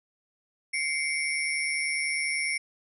sine tone cluster, 2107 / 2257 / 5450 / 9760 Hz, C7 / C#7 / F8 / D#9, +12 / +31 / -43 / -34 cents, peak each -30 / -30 / -35 / -36 dBFS, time 0.73-2.58 s, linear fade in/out 10 ms, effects none

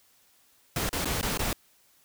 pink noise with dropouts, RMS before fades -29 dBFS, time 0.76-1.53 s, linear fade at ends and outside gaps 2 ms, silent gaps 0.892-0.929 / 1.047-1.055 / 1.213-1.228 / 1.375-1.392 s, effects white hiss -63 dBFS RMS until 2.04 s

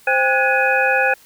sine tone cluster, 523 / 799 / 1463 / 1684 / 2501 Hz, C5 / G5 / F#6 / G#6 / D#7, -1 / +33 / -20 / +24 / +8 cents, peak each -20 dBFS, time 0.07-1.14 s, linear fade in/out 5 ms, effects white hiss -49 dBFS RMS until 1.25 s

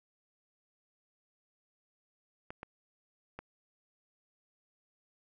clicks, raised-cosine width 0.5 ms, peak -27 dBFS, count 3, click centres 2.505 / 2.631 / 3.39 s, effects none

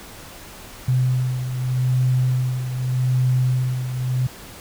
sine beating tone pair, 127.3 / 128.13 Hz, C3 / C3, -47 / -36 cents, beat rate 0.83 Hz, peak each -18 / -25 dBFS, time 0.88-4.27 s, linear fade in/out 5 ms, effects pink hiss -40 dBFS RMS until 4.6 s

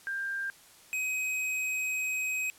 sine / square tone pair in turn, 1591 / 2526 Hz, G6 / D#7, +25 / +26 cents, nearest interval minor sixth, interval 801 cents, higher second, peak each -31 / -30 dBFS, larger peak second, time 0.07-0.5 / 0.93-2.5 s, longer second, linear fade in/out 0 ms, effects white hiss -56 dBFS RMS until 2.58 s + low-pass 12000 Hz 12 dB/octave

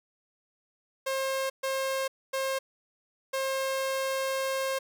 sawtooth tone bursts at uneven times, 534 Hz, C5, 35 cents sharp, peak -24 dBFS, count 4, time 1.06-1.5 / 1.63-2.08 / 2.33-2.59 / 3.33-4.79 s, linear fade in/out 10 ms, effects none

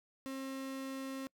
35% pulse tone, 267.6 Hz, C4, 39 cents sharp, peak -38 dBFS, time 0.26-1.27 s, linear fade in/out 0 ms, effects noise-tail reverb RT60 0.1 s tail -26 dB re dry

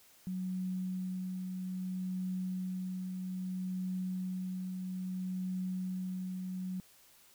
sine tone with tremolo, 185 Hz, F#3, in tune, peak -33 dBFS, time 0.27-6.8 s, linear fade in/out 0 ms, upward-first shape triangle, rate 0.61 Hz, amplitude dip 35%, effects white hiss -62 dBFS RMS until 7.34 s

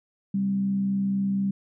sine tone with frequency modulation, 196.6 Hz, G3, 5 cents sharp, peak -22 dBFS, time 0.34-1.51 s, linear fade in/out 5 ms, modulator 64.1 Hz, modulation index 0.27, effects none

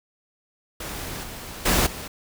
pink noise with level steps, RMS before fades -33 / -37 / -20 / -35 dBFS, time 0.8-2.08 s, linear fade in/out 5 ms, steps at 1.23 / 1.65 / 1.86 s, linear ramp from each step 10 ms, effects none

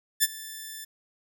5% pulse tone with ADSR envelope, 1760 Hz, A6, in tune, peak -6 dBFS, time 0.2-0.85 s, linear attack 32 ms, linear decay 34 ms, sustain -21 dB, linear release 11 ms, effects none

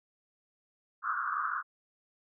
pink band-pass noise, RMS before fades -33 dBFS, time 1.02-1.63 s, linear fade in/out 50 ms, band 1100 to 1500 Hz, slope 96 dB/octave, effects none

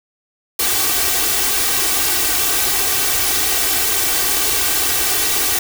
white noise with comb filter, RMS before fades -17 dBFS, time 0.59-5.59 s, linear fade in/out 5 ms, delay 2.6 ms, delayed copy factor +0.85, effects none

